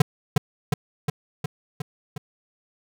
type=tone with echo; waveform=square; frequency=146.83 Hz; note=D3; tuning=in tune; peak=-12 dBFS; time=0-0.02 s; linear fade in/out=5 ms; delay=360 ms; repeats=6; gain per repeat=-3 dB; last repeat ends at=2.18 s; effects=none